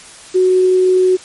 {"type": "tone with quantisation", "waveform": "sine", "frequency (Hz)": 370, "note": "F#4", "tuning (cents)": 0, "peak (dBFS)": -8, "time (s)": [0.34, 1.17], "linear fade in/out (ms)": 20, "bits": 6, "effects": ["white hiss -37 dBFS RMS until 1.24 s", "MP3 48 kbps"]}